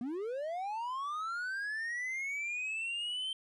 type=linear sweep; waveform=triangle; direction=up; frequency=227.5 to 3126 Hz; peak=-33 dBFS; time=0.01-3.33 s; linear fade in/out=2 ms; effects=resampled to 24000 Hz + 12-bit